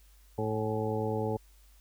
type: harmonic tone with a mistuned harmonic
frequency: 109.2 Hz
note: A2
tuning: 13 cents flat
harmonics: 1 / 2 / 3 / 4 / 5 / 7 / 8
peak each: -34 / -37 / -39 / -33 / -38 / -41 / -39 dBFS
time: 0.38-1.37 s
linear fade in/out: 5 ms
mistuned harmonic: 8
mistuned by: -47 cents
effects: added 50 Hz sine -56 dBFS peak until 1.8 s + white hiss -65 dBFS RMS until 1.8 s